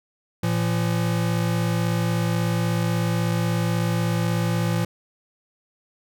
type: tone pair together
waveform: square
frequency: 113.68 / 170 Hz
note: A#2 / F3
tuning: -43 / -46 cents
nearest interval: perfect fifth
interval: 697 cents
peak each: -24 dBFS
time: 0.43-4.85 s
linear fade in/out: 5 ms
effects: none